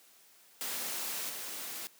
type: noise with level steps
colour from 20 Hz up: white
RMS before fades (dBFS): -37 / -41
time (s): 0.61-1.87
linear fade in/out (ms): 0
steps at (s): 1.29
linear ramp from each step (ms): 10
effects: white hiss -61 dBFS RMS until 1.99 s + high-pass 200 Hz 12 dB/octave